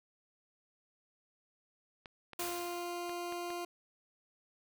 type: clicks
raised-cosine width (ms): 0.3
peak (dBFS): -31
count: 5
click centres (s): 2.058 / 2.333 / 3.095 / 3.324 / 3.504
type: noise with exponential decay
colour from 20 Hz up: white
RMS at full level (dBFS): -39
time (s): 2.39-3.36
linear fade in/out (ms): 5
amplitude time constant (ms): 210
type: tone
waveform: 20% pulse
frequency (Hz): 349.2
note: F4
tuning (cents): 0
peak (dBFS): -33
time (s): 2.39-3.65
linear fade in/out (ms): 5
effects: none